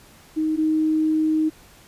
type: tone pair in turn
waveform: sine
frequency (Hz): 312.8 / 312.8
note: D#4 / D#4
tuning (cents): +9 / +9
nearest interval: unison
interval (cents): 0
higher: neither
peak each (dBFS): -19 / -17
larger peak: second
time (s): 0.36-0.57 / 0.57-1.5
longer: second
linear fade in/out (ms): 20
effects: pink hiss -50 dBFS RMS until 1.87 s + resampled to 32000 Hz